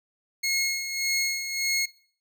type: tone with tremolo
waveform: 20% pulse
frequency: 2165 Hz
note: C#7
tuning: 41 cents flat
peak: -17 dBFS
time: 0.43-1.86 s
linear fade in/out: 10 ms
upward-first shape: sine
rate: 1.7 Hz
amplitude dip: 60%
effects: noise-tail reverb RT60 0.5 s tail -21 dB re dry